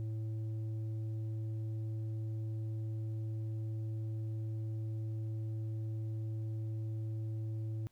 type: tone with tanh clipping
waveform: triangle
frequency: 110 Hz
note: A2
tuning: in tune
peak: -37 dBFS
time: 0-7.87 s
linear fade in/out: 0 ms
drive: 11 dB
effects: pink hiss -74 dBFS RMS until 7.91 s